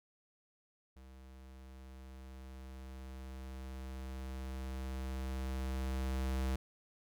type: tone with level ramp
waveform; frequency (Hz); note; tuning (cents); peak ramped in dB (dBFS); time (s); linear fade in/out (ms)
square; 65.41; C2; 0; -54 to -33; 0.96-6.56; 5
effects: none